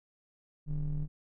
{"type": "ring-modulated tone", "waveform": "triangle", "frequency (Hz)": 64.9, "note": "C2", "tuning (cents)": -13, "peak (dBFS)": -25, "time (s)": [0.66, 1.08], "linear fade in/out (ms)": 50, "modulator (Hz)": 85.4, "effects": []}